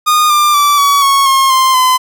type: tone with pitch steps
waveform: 45% pulse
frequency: 1225 / 1193.6 / 1162.9 / 1133.1 / 1104 / 1075.7 / 1048.1 / 1021.2 Hz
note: D#6 / D6 / D6 / C#6 / C#6 / C6 / C6 / C6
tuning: -27 / +28 / -17 / +38 / -7 / +48 / +3 / -42 cents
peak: -7 dBFS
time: 0.06-1.98 s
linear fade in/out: 20 ms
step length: 240 ms
effects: none